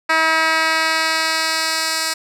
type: tone with band-pass filter sweep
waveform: 10% pulse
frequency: 320.7 Hz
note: E4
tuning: 48 cents flat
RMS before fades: -18 dBFS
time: 0.09-2.14 s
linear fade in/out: 10 ms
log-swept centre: 2000 to 6300 Hz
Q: 0.87
effects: none